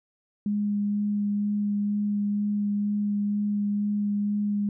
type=tone with vibrato; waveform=sine; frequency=205.7 Hz; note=G#3; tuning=16 cents flat; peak=-23 dBFS; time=0.46-4.69 s; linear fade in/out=2 ms; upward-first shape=sine; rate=2.1 Hz; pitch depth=10 cents each way; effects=none